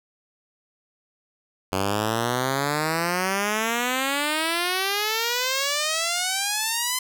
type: exponential sweep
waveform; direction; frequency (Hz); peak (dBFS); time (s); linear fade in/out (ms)
5% pulse; up; 93.4 to 1029; -11; 1.72-6.99; 5
effects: none